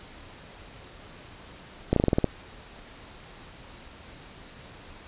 slowing click train, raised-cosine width 2 ms, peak -7 dBFS, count 8, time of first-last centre 1.93-2.243 s, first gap 33 ms, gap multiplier 1.1, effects pink hiss -47 dBFS RMS until 5.07 s + resampled to 8000 Hz

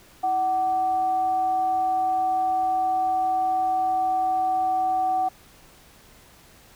sine tone with frequency modulation, 750 Hz, F#5, 23 cents sharp, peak -20 dBFS, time 0.23-5.29 s, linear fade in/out 10 ms, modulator 423 Hz, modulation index 0.23, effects pink hiss -52 dBFS RMS until 6.75 s

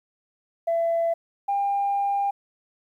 sine tone pair in turn, 670 / 800.7 Hz, E5 / G5, +28 / +37 cents, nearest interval minor third, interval 309 cents, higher second, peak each -19 / -20 dBFS, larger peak first, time 0.67-1.14 / 1.48-2.31 s, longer second, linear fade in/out 10 ms, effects tanh soft clip ceiling -17 dBFS + 10-bit

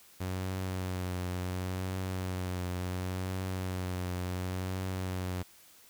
sawtooth tone with vibrato, 92 Hz, F#2, 9 cents flat, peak -29 dBFS, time 0.2-5.43 s, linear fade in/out 10 ms, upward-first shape triangle, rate 0.7 Hz, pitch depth 40 cents each way, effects white hiss -58 dBFS RMS until 5.89 s

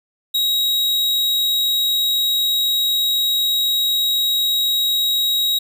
45% pulse tone, 3814 Hz, A#7, 39 cents sharp, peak -16 dBFS, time 0.34-5.59 s, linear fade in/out 10 ms, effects none

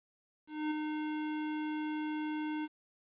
square tone with ADSR envelope, 305.5 Hz, D#4, 32 cents flat, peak -31 dBFS, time 0.47-2.68 s, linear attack 240 ms, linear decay 11 ms, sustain -4 dB, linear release 39 ms, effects resampled to 8000 Hz + 11-bit

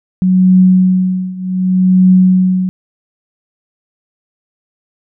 sine tone with tremolo, 185 Hz, F#3, in tune, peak -3 dBFS, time 0.22-2.69 s, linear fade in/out 0 ms, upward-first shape triangle, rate 0.66 Hz, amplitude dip 90%, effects none

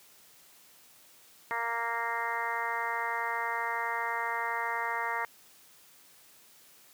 harmonic tone, 232.3 Hz, A#3, 6 cents flat, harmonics 2 / 3 / 4 / 5 / 6 / 7 / 8 / 9, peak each -43 / -41 / -34 / -38 / -40 / -42 / -36 / -40 dBFS, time 1.51-5.25 s, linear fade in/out 0 ms, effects white hiss -58 dBFS RMS until 6.93 s + high-pass 100 Hz 12 dB/octave

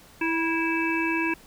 harmonic tone with a mistuned harmonic, 328.7 Hz, E4, 5 cents flat, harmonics 1 / 3 / 5 / 7 / 8, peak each -26 / -31 / -31 / -32 / -29 dBFS, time 0.21-1.34 s, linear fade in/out 5 ms, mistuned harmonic 3, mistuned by -26 cents, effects pink hiss -52 dBFS RMS until 1.46 s

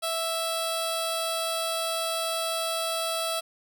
10% pulse tone with notch filter, 659.3 Hz, E5, in tune, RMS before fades -29 dBFS, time 0.02-3.41 s, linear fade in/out 20 ms, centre 2100 Hz, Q 1.1, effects none

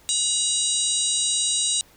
harmonic tone, 958 Hz, A#5, 47 cents sharp, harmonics 3 / 4 / 5 / 6 / 7 / 8 / 9, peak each -32 / -25 / -34 / -32 / -29 / -29 / -25 dBFS, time 0.09-1.81 s, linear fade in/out 0 ms, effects pink hiss -54 dBFS RMS until 1.96 s

